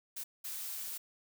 blue noise bursts at uneven times, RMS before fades -41 dBFS, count 2, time 0.16-0.24 / 0.44-0.98 s, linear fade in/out 10 ms, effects none

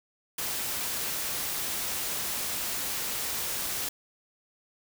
white noise, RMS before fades -32 dBFS, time 0.38-3.89 s, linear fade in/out 5 ms, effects none

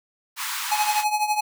pink high-pass noise, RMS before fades -29 dBFS, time 0.36-1.05 s, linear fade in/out 50 ms, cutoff 870 Hz, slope 96 dB/octave
square tone with tremolo, 844 Hz, G#5, 28 cents sharp, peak -18 dBFS, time 0.71-1.41 s, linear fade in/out 10 ms, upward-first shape triangle, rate 12 Hz, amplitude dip 80%
effects none

